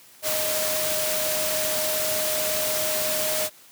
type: tone in noise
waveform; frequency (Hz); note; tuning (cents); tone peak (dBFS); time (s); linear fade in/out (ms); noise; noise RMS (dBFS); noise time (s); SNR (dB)
sine; 620; D#5; -6; -28; 0.22-3.5; 50; white; -26; 0.22-3.5; -5
effects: white hiss -51 dBFS RMS until 3.71 s + high-pass 80 Hz 12 dB/octave